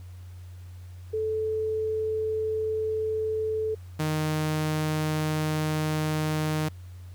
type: tone pair in turn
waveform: sine / sawtooth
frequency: 436.4 / 154.65 Hz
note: A4 / D#3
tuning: -14 / -10 cents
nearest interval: octave + tritone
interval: 1796 cents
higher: first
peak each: -25 / -21 dBFS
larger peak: second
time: 1.13-3.75 / 3.99-6.69 s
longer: second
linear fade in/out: 10 ms
effects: added 90 Hz sine -40 dBFS peak until 7.14 s + pink hiss -59 dBFS RMS until 7.14 s